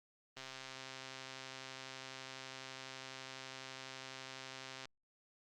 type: click train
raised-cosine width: 0.2 ms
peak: -30 dBFS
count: 593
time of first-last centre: 0.37-4.855 s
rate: 132 Hz
effects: Opus 32 kbps